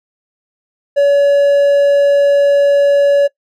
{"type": "tone", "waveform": "triangle", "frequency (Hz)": 567, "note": "C#5", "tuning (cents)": 39, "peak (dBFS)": -5, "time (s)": [0.96, 3.28], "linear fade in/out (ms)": 20, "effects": ["noise-tail reverb RT60 0.1 s tail -21 dB re dry"]}